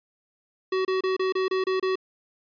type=tone bursts; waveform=square; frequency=376.5 Hz; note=F#4; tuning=30 cents sharp; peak=-23 dBFS; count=8; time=0.72-1.956 s; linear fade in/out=5 ms; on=130 ms; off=28 ms; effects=resampled to 11025 Hz